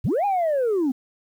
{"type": "linear two-way sweep", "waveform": "sine", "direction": "up then down", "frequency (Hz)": [69.3, 830.6, 244.6], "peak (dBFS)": -17, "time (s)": [0.04, 0.92], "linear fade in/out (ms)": 10, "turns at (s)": 0.25, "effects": ["tanh soft clip ceiling -17 dBFS", "9-bit"]}